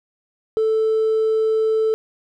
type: tone with hard clipping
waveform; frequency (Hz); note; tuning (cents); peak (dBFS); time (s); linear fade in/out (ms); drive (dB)
triangle; 440; A4; 0; -15; 0.57-1.94; 0; 2
effects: none